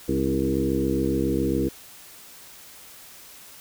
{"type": "harmonic tone with a mistuned harmonic", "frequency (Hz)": 67.3, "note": "C2", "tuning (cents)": 49, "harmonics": [1, 2, 3, 4, 5, 6, 7], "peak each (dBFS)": [-31, -31, -29, -27, -26, -30, -30], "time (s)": [0.08, 1.69], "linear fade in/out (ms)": 10, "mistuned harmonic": 5, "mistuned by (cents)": -32, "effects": ["white hiss -46 dBFS RMS until 3.6 s"]}